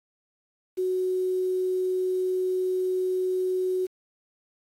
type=tone with quantisation; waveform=sine; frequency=370 Hz; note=F#4; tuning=in tune; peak=-23 dBFS; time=0.77-3.87 s; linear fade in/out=20 ms; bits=8; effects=AAC 48 kbps